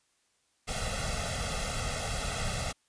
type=noise with comb filter; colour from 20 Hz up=pink; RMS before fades=-33 dBFS; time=0.67-2.73 s; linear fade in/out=20 ms; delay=1.5 ms; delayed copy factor=+1; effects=white hiss -72 dBFS RMS until 2.88 s + resampled to 22050 Hz